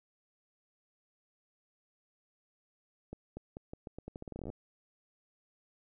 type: accelerating click train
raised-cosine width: 2 ms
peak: -29 dBFS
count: 20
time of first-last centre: 3.13-4.501 s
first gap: 240 ms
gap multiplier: 0.83
effects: none